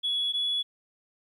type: tone pair in turn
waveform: sine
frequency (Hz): 3377 / 3394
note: G#7 / G#7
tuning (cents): +28 / +37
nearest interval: unison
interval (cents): 9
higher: second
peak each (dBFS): -24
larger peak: neither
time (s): 0.03-0.33 / 0.33-0.63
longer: neither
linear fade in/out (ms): 20
effects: tanh soft clip ceiling -21 dBFS + 11-bit